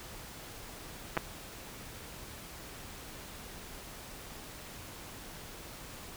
clicks, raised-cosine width 0.5 ms, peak -16 / -14 dBFS, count 2, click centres 1.169 / 1.175 s, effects pink hiss -47 dBFS RMS until 6.16 s

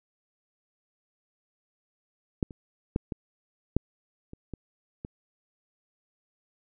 clicks, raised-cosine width 3 ms, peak -12 / -30 / -12 / -19 / -9 / -29 / -23 / -23 dBFS, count 8, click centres 2.428 / 2.508 / 2.961 / 3.122 / 3.766 / 4.334 / 4.537 / 5.049 s, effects none

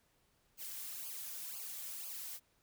blue noise with flanger, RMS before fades -45 dBFS, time 0.57-2.4 s, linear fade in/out 50 ms, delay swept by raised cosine 0.52 to 3.12 ms, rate 2 Hz, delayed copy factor -1, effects pink hiss -74 dBFS RMS until 2.62 s

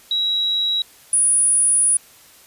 sine tone pair in turn, 3872 / 9757 Hz, B7 / D#9, -35 / -35 cents, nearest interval octave + major third, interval 1600 cents, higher second, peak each -17 / -13 dBFS, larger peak second, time 0.11-0.82 / 1.13-1.97 s, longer second, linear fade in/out 2 ms, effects white hiss -48 dBFS RMS until 2.46 s + resampled to 32000 Hz

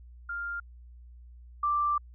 sine tone pair in turn, 1399 / 1176.4 Hz, F6 / D6, +3 / +3 cents, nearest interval minor third, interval 300 cents, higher first, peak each -32 / -24 dBFS, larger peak second, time 0.29-0.6 / 1.63-1.98 s, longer second, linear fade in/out 5 ms, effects added 60 Hz sine -47 dBFS peak until 2.14 s

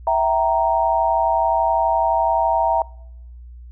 sine chord, E diminished, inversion none, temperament equal with one note detuned, 659.3 / 771 / 932.3 Hz, E5 / G5 / Bb5, 0 / -29 / 0 cents, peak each -19 / -21 / -18 dBFS, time 0.07-2.82 s, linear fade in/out 2 ms, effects noise-tail reverb RT60 0.8 s tail -25 dB re dry + added 60 Hz sine -36 dBFS peak until 3.71 s

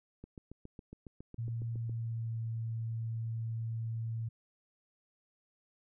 click train, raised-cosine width 3 ms, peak -34 dBFS, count 13, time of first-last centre 0.24-1.895 s, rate 7.25 Hz
sine tone with pitch glide, 115.7 to 113.58 Hz, A#2 to A#2, -13 to -45 cents, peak -34 dBFS, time 1.38-4.29 s, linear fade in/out 10 ms, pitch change -32 cents, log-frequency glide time 1.7-2.41 s
effects none

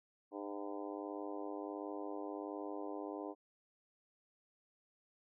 harmonic tone with a mistuned harmonic, 101.4 Hz, G#2, 41 cents flat, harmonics 3 / 4 / 5 / 6 / 7 / 8 / 9 / 10, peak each -45 / -47 / -49 / -51 / -52 / -53 / -54 / -55 dBFS, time 0.31-3.35 s, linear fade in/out 50 ms, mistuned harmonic 8, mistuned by -36 cents, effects none

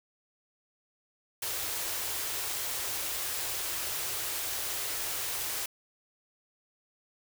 white band-stop noise, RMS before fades -34 dBFS, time 1.42-5.66 s, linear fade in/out 5 ms, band 140 to 300 Hz, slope 48 dB/octave, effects none

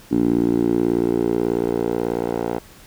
10% pulse tone with band-pass filter sweep, 58.27 Hz, A#1, in tune, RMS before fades -20 dBFS, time 0.11-2.59 s, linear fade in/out 10 ms, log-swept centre 290 to 550 Hz, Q 3.2, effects pink hiss -46 dBFS RMS until 2.86 s

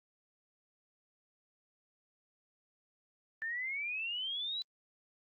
sine exponential sweep, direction up, 1761 to 4000 Hz, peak -35 dBFS, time 3.42-4.62 s, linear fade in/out 0 ms, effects Opus 48 kbps

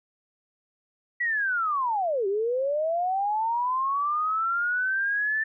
sine linear two-way sweep, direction down then up, 1961 to 380 to 1776 Hz, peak -23 dBFS, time 1.2-5.44 s, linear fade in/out 10 ms, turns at 2.27 s, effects none

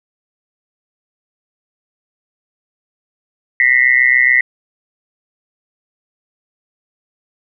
sine tone with amplitude modulation, 1975.5 Hz, B6, in tune, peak -4 dBFS, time 3.6-4.41 s, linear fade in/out 2 ms, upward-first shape sine, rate 127 Hz, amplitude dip 100%, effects none

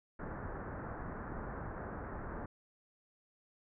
pink low-pass noise, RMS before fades -43 dBFS, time 0.19-2.46 s, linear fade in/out 5 ms, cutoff 1700 Hz, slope 48 dB/octave, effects none

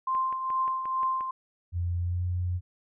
sine tone with tremolo, 1046.5 Hz, C6, in tune, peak -23 dBFS, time 0.07-1.31 s, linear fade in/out 5 ms, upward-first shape triangle, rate 2.3 Hz, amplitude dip 60%
click train, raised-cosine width 0.5 ms, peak -29 dBFS, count 7, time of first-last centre 0.15-1.208 s, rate 5.67 Hz
sine tone with pitch glide, 87.31 to 89.4 Hz, F2 to F2, 0 to +41 cents, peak -26 dBFS, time 1.72-2.61 s, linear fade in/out 50 ms, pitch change +41 cents, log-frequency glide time 1.99-2.23 s
effects none

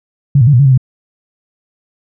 sine tone with pitch steps, 140.6 / 116 / 145.7 / 120.2 / 141.7 / 132.8 / 128.4 Hz, C#3 / A#2 / D3 / B2 / C#3 / C3 / C3, +25 / -8 / -13 / -46 / +38 / +26 / -32 cents, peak -4 dBFS, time 0.35-0.777 s, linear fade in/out 5 ms, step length 61 ms, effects none

